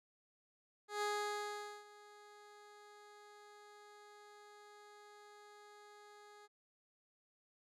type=tone with ADSR envelope; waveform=15% pulse; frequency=415.3 Hz; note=G#4; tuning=in tune; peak=-29 dBFS; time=0.88-6.48 s; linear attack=140 ms; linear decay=820 ms; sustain=-22 dB; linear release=32 ms; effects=low-pass 9000 Hz 12 dB/octave